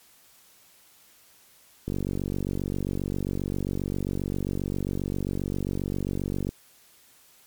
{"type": "click train", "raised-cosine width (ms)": 3, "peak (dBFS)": -16, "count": 220, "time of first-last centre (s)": [1.88, 6.491], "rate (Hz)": 47.5, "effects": ["white hiss -57 dBFS RMS until 7.46 s", "MP3 96 kbps"]}